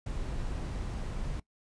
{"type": "noise", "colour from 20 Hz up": "brown", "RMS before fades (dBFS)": -35, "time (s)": [0.06, 1.4], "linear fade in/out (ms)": 5, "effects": ["noise-tail reverb RT60 0.1 s tail -20 dB re dry", "resampled to 22050 Hz"]}